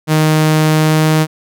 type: tone with pitch glide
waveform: sawtooth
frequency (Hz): 155.56 to 156.46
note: D#3 to D#3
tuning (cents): 0 to +10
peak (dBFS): -5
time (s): 0.07-1.27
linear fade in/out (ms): 50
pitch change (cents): +10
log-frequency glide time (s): 0.72-1.12
effects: none